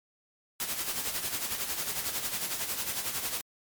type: noise with tremolo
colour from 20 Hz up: white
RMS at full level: -31 dBFS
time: 0.6-3.41 s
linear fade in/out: 0 ms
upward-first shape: sine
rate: 11 Hz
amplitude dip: 55%
effects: MP3 96 kbps